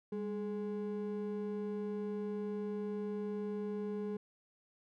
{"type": "ring-modulated tone", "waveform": "triangle", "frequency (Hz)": 311.1, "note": "D#4", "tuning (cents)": 0, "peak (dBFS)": -31, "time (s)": [0.12, 4.17], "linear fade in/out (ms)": 5, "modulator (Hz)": 110, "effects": []}